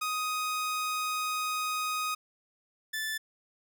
sawtooth tone pair in turn, 1250 / 1752.5 Hz, D#6 / A6, +8 / -7 cents, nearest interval tritone, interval 585 cents, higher second, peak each -26 / -28 dBFS, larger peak first, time 0.01-2.15 / 2.93-3.18 s, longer first, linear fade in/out 10 ms, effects none

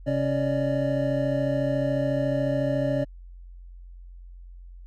triangle tone cluster, 133.7 / 277.1 / 570 / 604 Hz, C3 / C#4 / C#5 / D5, +38 / -1 / +48 / +48 cents, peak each -26 dBFS, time 0.06-3.05 s, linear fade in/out 20 ms, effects added 44 Hz sine -41 dBFS peak until 4.86 s

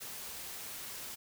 white noise, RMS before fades -44 dBFS, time 0-1.16 s, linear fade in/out 20 ms, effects none

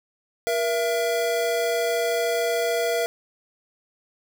square tone pair together, 473.8 / 670 Hz, A#4 / E5, +28 / +28 cents, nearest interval tritone, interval 600 cents, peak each -25 dBFS, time 0.47-3.06 s, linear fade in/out 0 ms, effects none

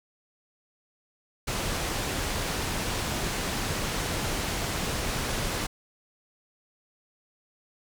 pink low-pass noise, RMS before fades -30 dBFS, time 1.47-5.67 s, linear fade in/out 10 ms, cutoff 10000 Hz, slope 12 dB/octave, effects none

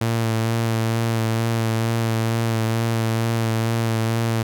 sawtooth tone with vibrato, 113.7 Hz, A#2, 43 cents flat, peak -15 dBFS, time 0.01-4.43 s, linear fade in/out 5 ms, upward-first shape sine, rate 2.2 Hz, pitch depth 23 cents each way, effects none

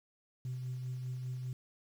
sine tone with tremolo, 127.1 Hz, C3, 50 cents flat, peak -34 dBFS, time 0.45-1.53 s, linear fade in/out 2 ms, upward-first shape sine, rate 5 Hz, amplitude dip 35%, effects tanh soft clip ceiling -33 dBFS + 10-bit

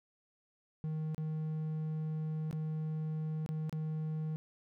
triangle tone with dropouts, 156.3 Hz, D#3, 8 cents sharp, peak -32 dBFS, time 0.84-4.36 s, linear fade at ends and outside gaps 0 ms, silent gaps 1.146-1.18 / 2.511-2.528 / 3.462-3.49 / 3.695-3.727 s, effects none

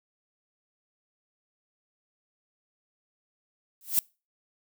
violet noise with exponential growth, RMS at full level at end -19 dBFS, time 3.81-3.99 s, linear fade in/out 1 ms, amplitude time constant 38 ms, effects noise-tail reverb RT60 0.3 s tail -25 dB re dry

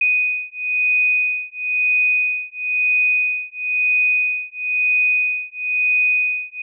sine beating tone pair, 2489 / 2490 Hz, D#7 / D#7, 0 / +1 cents, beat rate 1 Hz, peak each -19 dBFS, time 0.01-6.62 s, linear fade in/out 5 ms, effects none

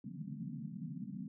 white band-pass noise, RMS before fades -44 dBFS, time 0.04-1.28 s, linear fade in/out 2 ms, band 130 to 260 Hz, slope 96 dB/octave, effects none

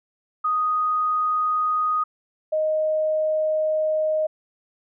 sine tone pair in turn, 1244.5 / 622.2 Hz, D#6 / D#5, 0 / 0 cents, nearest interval octave, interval 1200 cents, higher first, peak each -19 dBFS, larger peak neither, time 0.44-2.04 / 2.52-4.27 s, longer second, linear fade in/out 10 ms, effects none

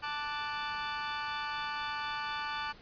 sawtooth chord, D major, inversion second, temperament equal, 880 / 1174.7 / 1480 Hz, A5 / D6 / F#6, 0 / 0 / 0 cents, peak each -34 / -35 / -36 dBFS, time 0.02-2.73 s, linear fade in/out 20 ms, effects pink hiss -55 dBFS RMS until 2.81 s + resampled to 11025 Hz

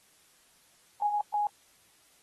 sine tone bursts at uneven times, 830 Hz, G#5, 1 cent flat, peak -25 dBFS, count 2, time 1.02-1.21 / 1.34-1.47 s, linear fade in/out 2 ms, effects white hiss -63 dBFS RMS until 2.22 s + AAC 32 kbps

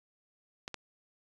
clicks, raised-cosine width 0.2 ms, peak -21 dBFS, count 2, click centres 0.679 / 0.743 s, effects resampled to 22050 Hz

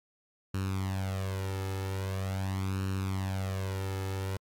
sawtooth tone with flanger, 95.8 Hz, G2, 39 cents flat, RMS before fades -33 dBFS, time 0.54-4.37 s, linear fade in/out 5 ms, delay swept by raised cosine 0.72 to 2.32 ms, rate 0.43 Hz, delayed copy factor +0.75, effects AAC 64 kbps

